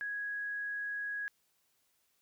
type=tone; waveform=sine; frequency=1661.2 Hz; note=G#6; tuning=in tune; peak=-35 dBFS; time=0.01-1.28 s; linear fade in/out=0 ms; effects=white hiss -75 dBFS RMS until 2.21 s